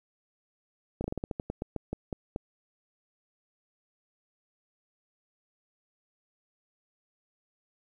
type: slowing click train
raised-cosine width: 2 ms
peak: -19 dBFS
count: 14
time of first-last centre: 1.01-2.361 s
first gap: 32 ms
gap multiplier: 1.18
effects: 10-bit